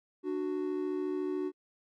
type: tone pair together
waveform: triangle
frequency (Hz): 296.1 / 370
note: D4 / F#4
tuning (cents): +14 / 0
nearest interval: major third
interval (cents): 386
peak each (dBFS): -33 / -31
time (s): 0.23-1.52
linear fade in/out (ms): 50
effects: AAC 64 kbps